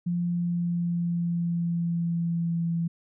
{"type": "tone with pitch glide", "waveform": "sine", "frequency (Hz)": [174.1, 167.98], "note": ["F3", "E3"], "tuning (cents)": [-5, 33], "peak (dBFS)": -24, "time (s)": [0.06, 2.88], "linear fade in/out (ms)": 10, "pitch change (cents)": -62, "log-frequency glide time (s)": [0.19, 2.66], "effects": []}